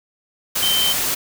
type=tone in noise; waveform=sine; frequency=3100 Hz; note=G7; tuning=20 cents flat; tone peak=-17 dBFS; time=0.62-0.93 s; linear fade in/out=10 ms; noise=white; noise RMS=-21 dBFS; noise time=0.55-1.15 s; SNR=+1 dB; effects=none